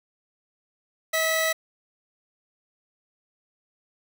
sawtooth tone pair together, 640 / 1962.7 Hz, D#5 / B6, +49 / -11 cents, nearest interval octave + perfect fifth, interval 1940 cents, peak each -21 / -21 dBFS, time 1.13-1.53 s, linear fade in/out 10 ms, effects none

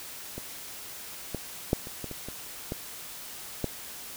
clicks, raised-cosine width 2 ms, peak -23 / -18 / -9 / -27 / -22 / -24 / -24 / -18 / -14 dBFS, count 9, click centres 0.38 / 1.347 / 1.731 / 1.871 / 2.043 / 2.113 / 2.286 / 2.721 / 3.643 s, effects white hiss -42 dBFS RMS until 4.16 s

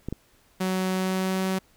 clicks, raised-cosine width 3 ms, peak -17 dBFS, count 2, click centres 0.086 / 0.126 s
sawtooth tone with pitch glide, 186.7 to 188.98 Hz, F#3 to F#3, +16 to +37 cents, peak -20 dBFS, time 0.6-1.59 s, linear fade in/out 10 ms, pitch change +21 cents, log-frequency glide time 0.92-1.46 s
effects pink hiss -61 dBFS RMS until 1.76 s

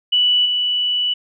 sine tone with level steps, 2960 Hz, F#7, in tune, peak -12 / -16 dBFS, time 0.12-1.14 s, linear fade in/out 10 ms, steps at 0.45 s, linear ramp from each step 10 ms, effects none

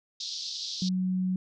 pink band-pass noise, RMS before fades -36 dBFS, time 0.2-0.89 s, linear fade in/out 5 ms, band 3700 to 5600 Hz, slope 48 dB/octave
sine tone, 185 Hz, F#3, in tune, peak -25 dBFS, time 0.82-1.36 s, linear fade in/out 2 ms
effects none

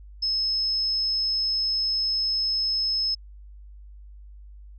sine tone, 5190 Hz, E8, 28 cents flat, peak -22 dBFS, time 0.22-3.15 s, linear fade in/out 10 ms, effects added 50 Hz sine -42 dBFS peak until 4.78 s

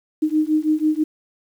sine beating tone pair, 305.9 / 312 Hz, D#4 / D#4, -29 / +5 cents, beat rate 6.1 Hz, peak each -19 dBFS, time 0.22-1.04 s, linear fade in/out 10 ms, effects 8-bit

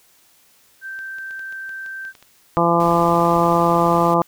sine tone, 1562 Hz, G6, 7 cents flat, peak -28 dBFS, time 0.81-2.13 s, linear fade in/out 50 ms
clicks, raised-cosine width 0.2 ms, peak -27 dBFS, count 10, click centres 0.99 / 1.185 / 1.309 / 1.394 / 1.525 / 1.693 / 1.862 / 2.051 / 2.152 / 2.226 s
harmonic tone, 170.1 Hz, F3, 45 cents flat, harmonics 1 / 2 / 3 / 4 / 5 / 6 / 7, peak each -21 / -21 / -21 / -21 / -21 / -21 / -21 dBFS, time 2.57-4.22 s, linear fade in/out 0 ms
pink noise, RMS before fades -37 dBFS, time 2.8-4.14 s, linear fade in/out 0 ms
effects white hiss -55 dBFS RMS until 4.27 s

